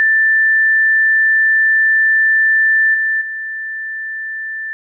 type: tone with level steps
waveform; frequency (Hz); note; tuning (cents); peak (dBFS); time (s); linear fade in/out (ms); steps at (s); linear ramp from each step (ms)
sine; 1770; A6; +10; -9 / -13 / -21; 0-4.73; 0; 2.94 / 3.21; 5
effects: none